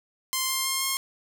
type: tone with pitch steps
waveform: 5% pulse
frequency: 1046.5 / 1055 / 1063.6 / 1072.2 Hz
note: C6 / C6 / C6 / C6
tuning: 0 / +14 / +28 / +42 cents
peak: -13 dBFS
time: 0.33-0.97 s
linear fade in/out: 0 ms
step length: 160 ms
effects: none